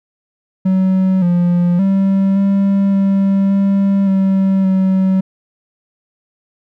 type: tone with pitch steps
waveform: triangle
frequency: 188.3 / 175.2 / 194.2 / 197.1 / 195.6 / 197 / 192.5 / 189.5 Hz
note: F#3 / F3 / G3 / G3 / G3 / G3 / G3 / F#3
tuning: +31 / +6 / -16 / +10 / -4 / +9 / -31 / +42 cents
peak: -8 dBFS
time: 0.65-5.21 s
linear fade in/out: 10 ms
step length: 570 ms
effects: none